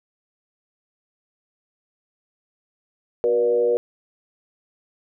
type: tone with frequency modulation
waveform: sine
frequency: 478.8 Hz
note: A#4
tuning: 46 cents sharp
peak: -16 dBFS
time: 3.24-3.77 s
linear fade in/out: 0 ms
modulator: 111 Hz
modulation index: 0.69
effects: none